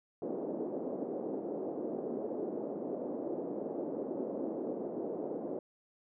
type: band-pass noise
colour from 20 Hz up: pink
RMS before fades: -38 dBFS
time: 0.22-5.59 s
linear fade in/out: 2 ms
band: 260 to 560 Hz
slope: 24 dB/octave
effects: none

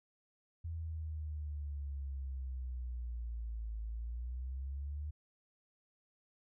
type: exponential two-way sweep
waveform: sine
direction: down then up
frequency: 83.2 to 54 to 75.6 Hz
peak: -38 dBFS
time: 0.64-5.11 s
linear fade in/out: 10 ms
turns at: 3.8 s
effects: none

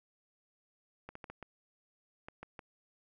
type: clicks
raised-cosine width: 0.5 ms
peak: -30 dBFS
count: 8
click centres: 1.09 / 1.154 / 1.242 / 1.3 / 1.427 / 2.285 / 2.43 / 2.592 s
effects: none

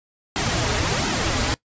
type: noise with flanger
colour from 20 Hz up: pink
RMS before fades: -22 dBFS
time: 0.36-1.54 s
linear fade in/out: 0 ms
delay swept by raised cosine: 1.7 to 5.9 ms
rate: 1.4 Hz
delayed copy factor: -0.9
effects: noise-tail reverb RT60 0.1 s tail -21 dB re dry + resampled to 16000 Hz

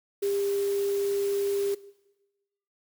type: tone in noise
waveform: sine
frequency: 400 Hz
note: G4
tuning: 35 cents sharp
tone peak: -24 dBFS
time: 0.22-1.75 s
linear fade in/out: 10 ms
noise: white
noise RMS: -42 dBFS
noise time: 0.22-1.75 s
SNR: +15 dB
effects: noise-tail reverb RT60 1.0 s tail -19 dB re dry

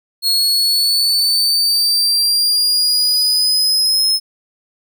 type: exponential sweep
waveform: 40% pulse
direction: up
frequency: 4304 to 5190 Hz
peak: -11 dBFS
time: 0.22-4.2 s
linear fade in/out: 50 ms
effects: none

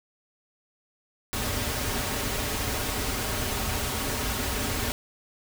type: noise with comb filter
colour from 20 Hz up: pink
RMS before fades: -29 dBFS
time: 1.33-4.92 s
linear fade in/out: 0 ms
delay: 5.9 ms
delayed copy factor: -0.6
effects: none

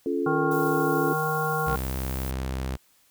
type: chord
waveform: sine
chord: Db augmented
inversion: none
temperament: just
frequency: 277.2 / 346.5 / 433.1 Hz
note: Db4 / F4 / A4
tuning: 0 / -14 / -27 cents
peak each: -28 dBFS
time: 0.06-1.13 s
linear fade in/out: 2 ms
type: harmonic tone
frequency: 155.56 Hz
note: D#3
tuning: in tune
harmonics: 1 / 3 / 5 / 7 / 9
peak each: -30 / -30 / -30 / -30 / -30 dBFS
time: 0.26-1.76 s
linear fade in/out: 5 ms
type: noise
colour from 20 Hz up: violet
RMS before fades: -39 dBFS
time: 0.51-2.31 s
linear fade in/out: 5 ms
type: tone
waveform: sawtooth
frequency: 65.4 Hz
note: C2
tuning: in tune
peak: -24 dBFS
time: 1.66-2.77 s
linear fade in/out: 20 ms
effects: white hiss -62 dBFS RMS until 3.1 s

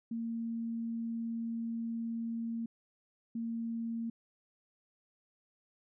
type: tone bursts at uneven times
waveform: sine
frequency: 229.7 Hz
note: A#3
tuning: 25 cents flat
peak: -34 dBFS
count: 2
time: 0.11-2.66 / 3.35-4.1 s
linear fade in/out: 5 ms
effects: none

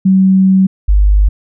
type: tone pair in turn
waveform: sine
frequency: 190 / 50.32 Hz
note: F#3 / G1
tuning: +46 / +46 cents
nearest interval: octave + major seventh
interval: 2300 cents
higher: first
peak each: -5 dBFS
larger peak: neither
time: 0.05-0.67 / 0.88-1.29 s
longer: first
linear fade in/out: 10 ms
effects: none

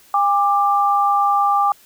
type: tone pair together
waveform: sine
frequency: 808 / 1181.7 Hz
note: G#5 / D6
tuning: -48 / +10 cents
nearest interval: perfect fifth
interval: 658 cents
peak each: -16 dBFS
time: 0.14-1.72 s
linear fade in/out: 2 ms
effects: white hiss -50 dBFS RMS until 1.85 s

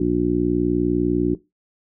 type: harmonic tone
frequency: 60 Hz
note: B1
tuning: 49 cents flat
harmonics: 1 / 2 / 3 / 4 / 5 / 6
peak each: -30 / -30 / -24 / -26 / -20 / -22 dBFS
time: 0-1.35 s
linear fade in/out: 5 ms
effects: noise-tail reverb RT60 0.2 s tail -18 dB re dry

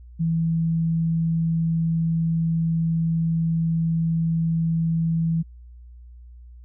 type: tone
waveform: sine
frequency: 164.2 Hz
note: E3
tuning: 6 cents flat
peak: -19 dBFS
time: 0.19-5.43 s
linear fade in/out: 20 ms
effects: added 60 Hz sine -41 dBFS peak until 6.64 s

